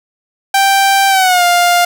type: tone with pitch glide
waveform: sawtooth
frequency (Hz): 784 to 702.5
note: G5 to F5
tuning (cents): 0 to +10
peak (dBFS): -4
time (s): 0.54-1.85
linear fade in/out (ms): 5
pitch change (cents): -190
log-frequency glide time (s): 1.09-1.44
effects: none